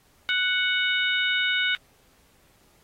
harmonic tone, 740 Hz, F#5, in tune, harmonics 2 / 3 / 4 / 5, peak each -25 / -27 / -28 / -29 dBFS, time 0.29-1.75 s, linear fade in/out 0 ms, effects pink hiss -61 dBFS RMS until 2.83 s + AAC 48 kbps

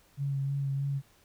sine tone with vibrato, 138.59 Hz, C#3, in tune, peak -28 dBFS, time 0.17-1.02 s, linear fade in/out 50 ms, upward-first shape sine, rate 3.2 Hz, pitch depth 21 cents each way, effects pink hiss -63 dBFS RMS until 1.24 s

